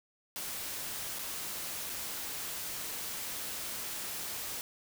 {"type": "noise with dropouts", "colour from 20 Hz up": "white", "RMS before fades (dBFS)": -39, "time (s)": [0.36, 4.61], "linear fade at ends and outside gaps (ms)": 0, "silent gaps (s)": [[1.187, 1.192], [1.895, 1.899]], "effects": []}